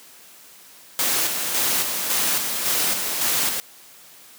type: noise with tremolo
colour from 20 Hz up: white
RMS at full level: -21 dBFS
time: 0.99-3.6 s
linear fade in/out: 0 ms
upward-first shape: square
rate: 1.8 Hz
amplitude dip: 40%
effects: white hiss -47 dBFS RMS until 4.38 s + high-pass 150 Hz 12 dB/octave